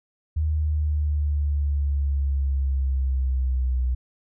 sine exponential sweep, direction down, 77.78 to 62.4 Hz, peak -20 dBFS, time 0.36-3.95 s, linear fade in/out 10 ms, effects none

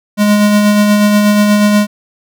square tone with tremolo, 207.7 Hz, G#3, in tune, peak -6 dBFS, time 0.17-1.87 s, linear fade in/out 50 ms, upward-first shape sine, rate 8.3 Hz, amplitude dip 30%, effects none

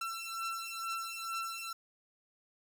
sawtooth beating tone pair, 1344 / 1346.2 Hz, E6 / E6, +33 / +36 cents, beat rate 2.2 Hz, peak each -37 / -36 dBFS, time 0.01-1.73 s, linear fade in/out 5 ms, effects none

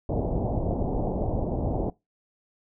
pink low-pass noise, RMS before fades -27 dBFS, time 0.09-1.9 s, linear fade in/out 2 ms, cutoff 800 Hz, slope 48 dB/octave, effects noise-tail reverb RT60 0.2 s tail -22 dB re dry

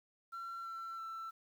sine tone with pitch steps, 1359 / 1346.5 / 1334.1 Hz, F6 / E6 / E6, -48 / +36 / +20 cents, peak -39 dBFS, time 0.32-1.31 s, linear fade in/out 20 ms, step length 330 ms, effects tanh soft clip ceiling -41 dBFS + 11-bit

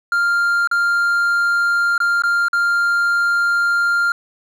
triangle tone with dropouts, 1396.9 Hz, F6, in tune, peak -12 dBFS, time 0.12-4.12 s, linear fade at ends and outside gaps 2 ms, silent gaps 0.674-0.713 / 1.979-2.002 / 2.221-2.236 / 2.484-2.531 s, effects none

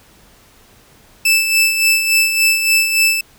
sawtooth tone with tremolo, 2636 Hz, E7, 1 cent flat, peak -6 dBFS, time 1.25-3.21 s, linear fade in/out 5 ms, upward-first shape sine, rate 3.5 Hz, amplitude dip 55%, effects pink hiss -48 dBFS RMS until 3.38 s

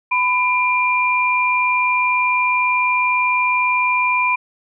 sine tone pair together, 1000 / 2386 Hz, B5 / D7, +21 / +27 cents, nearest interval octave + minor third, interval 1506 cents, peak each -17 dBFS, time 0.11-4.36 s, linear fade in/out 10 ms, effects none

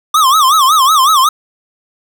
square tone with vibrato, 1157 Hz, D6, 26 cents flat, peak -7 dBFS, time 0.14-1.29 s, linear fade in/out 5 ms, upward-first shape sine, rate 5.4 Hz, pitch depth 200 cents each way, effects none

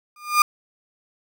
35% pulse tone with exponential growth, 1210 Hz, D#6, 49 cents flat, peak -8 dBFS, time 0.16-0.42 s, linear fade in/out 2 ms, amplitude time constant 56 ms, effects none

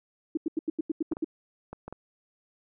sine tone bursts, 318.4 Hz, D#4, 40 cents sharp, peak -24 dBFS, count 9, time 0.35-1.245 s, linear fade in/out 5 ms, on 23 ms, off 86 ms
clicks, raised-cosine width 1 ms, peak -25 dBFS, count 5, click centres 1.122 / 1.169 / 1.73 / 1.88 / 1.926 s
effects none

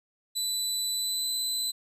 25% pulse tone with pitch glide, 3984 to 4021 Hz, B7 to B7, +14 to +30 cents, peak -23 dBFS, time 0.35-1.72 s, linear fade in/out 20 ms, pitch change +16 cents, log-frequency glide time 0.93-1.3 s, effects none

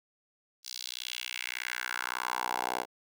10% pulse tone with high-pass filter sweep, 61.74 Hz, B1, in tune, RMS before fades -36 dBFS, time 0.63-2.86 s, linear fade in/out 50 ms, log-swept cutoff 4900 to 610 Hz, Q 2.6, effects none

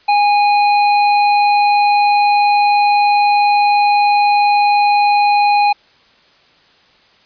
triangle tone with hard clipping, 823 Hz, G#5, 16 cents flat, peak -11 dBFS, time 0.08-5.73 s, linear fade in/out 10 ms, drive 18 dB, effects white hiss -50 dBFS RMS until 7.25 s + resampled to 11025 Hz

